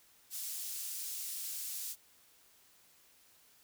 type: high-pass noise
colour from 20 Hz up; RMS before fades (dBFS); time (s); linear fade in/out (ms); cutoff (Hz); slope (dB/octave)
pink; -41; 0.3-1.96; 50; 6800; 12
effects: white hiss -65 dBFS RMS until 3.63 s